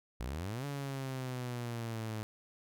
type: exponential two-way sweep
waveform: sawtooth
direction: up then down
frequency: 55 to 143.5 to 107.6 Hz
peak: -33 dBFS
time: 0.2-2.23 s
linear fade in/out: 0 ms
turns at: 0.65 s
effects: none